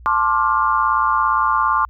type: chord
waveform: sine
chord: D minor seventh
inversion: second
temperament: just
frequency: 881 / 1057.2 / 1174.7 / 1409.6 Hz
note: A5 / C6 / D6 / F6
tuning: +2 / +18 / 0 / +16 cents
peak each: -22 / -18 / -18 / -23 dBFS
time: 0.06-1.85 s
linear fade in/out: 0 ms
effects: added 60 Hz sine -38 dBFS peak until 1.89 s